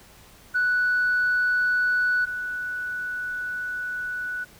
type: tone pair in turn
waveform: sine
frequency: 1480 / 1480 Hz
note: F#6 / F#6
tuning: 0 / 0 cents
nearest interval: unison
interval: 0 cents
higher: neither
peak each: -18 / -27 dBFS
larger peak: first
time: 0.54-2.26 / 2.26-4.45 s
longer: second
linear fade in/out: 20 ms
effects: tanh soft clip ceiling -16 dBFS + pink hiss -51 dBFS RMS until 4.59 s